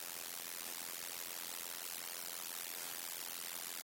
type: noise with amplitude modulation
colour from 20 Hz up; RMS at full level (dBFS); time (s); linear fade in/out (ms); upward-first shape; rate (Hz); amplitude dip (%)
white; -41; 0-3.82; 2; sine; 85.9; 100
effects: high-pass 200 Hz 12 dB/octave + AAC 48 kbps